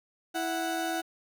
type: tone pair together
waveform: 30% pulse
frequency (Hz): 329.6 / 740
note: E4 / F#5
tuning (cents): 0 / 0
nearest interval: octave + major second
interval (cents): 1400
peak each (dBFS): -30 / -29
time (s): 0.34-1.02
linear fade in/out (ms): 20
effects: 9-bit